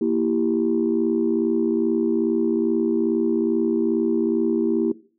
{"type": "chord", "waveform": "sine", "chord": "E diminished", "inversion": "second", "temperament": "equal", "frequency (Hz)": [233.1, 329.6, 392], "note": ["Bb3", "E4", "G4"], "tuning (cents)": [0, 0, 0], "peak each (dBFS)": [-22, -21, -23], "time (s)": [0.01, 4.92], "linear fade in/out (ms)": 5, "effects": ["noise-tail reverb RT60 0.4 s tail -18 dB re dry", "tanh soft clip ceiling -10 dBFS"]}